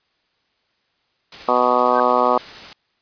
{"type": "noise with tremolo", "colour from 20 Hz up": "white", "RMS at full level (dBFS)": -35, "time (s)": [1.32, 2.73], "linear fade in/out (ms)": 2, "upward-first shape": "sine", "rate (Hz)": 13, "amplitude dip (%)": 25}
{"type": "harmonic tone", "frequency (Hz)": 124, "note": "B2", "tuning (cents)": 7, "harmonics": [2, 3, 4, 5, 6, 7, 8, 9, 10], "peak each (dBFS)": [-26, -26, -21, -21, -22, -23, -23, -20, -23], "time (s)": [1.48, 2.38], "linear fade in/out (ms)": 5}
{"type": "tone with exponential growth", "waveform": "sine", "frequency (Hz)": 1552, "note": "G6", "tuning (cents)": -18, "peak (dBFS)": -21, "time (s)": [1.88, 2], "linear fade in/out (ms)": 2, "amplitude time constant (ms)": 25}
{"effects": ["white hiss -66 dBFS RMS until 3.01 s", "resampled to 11025 Hz"]}